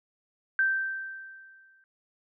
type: tone with exponential decay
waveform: sine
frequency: 1561 Hz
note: G6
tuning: 8 cents flat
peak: -20 dBFS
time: 0.59-1.84 s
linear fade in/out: 1 ms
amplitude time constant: 270 ms
effects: none

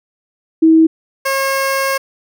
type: tone pair in turn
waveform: sine / 15% pulse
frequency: 321.8 / 541.2 Hz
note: E4 / C#5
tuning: -42 / -42 cents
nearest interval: major sixth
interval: 900 cents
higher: second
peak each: -5 / -8 dBFS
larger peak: first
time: 0.62-0.87 / 1.25-1.98 s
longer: second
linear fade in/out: 10 ms
effects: none

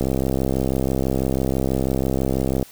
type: click train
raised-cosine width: 2 ms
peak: -8 dBFS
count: 174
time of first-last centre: 0.01-2.627 s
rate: 66.1 Hz
effects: white hiss -46 dBFS RMS until 2.71 s

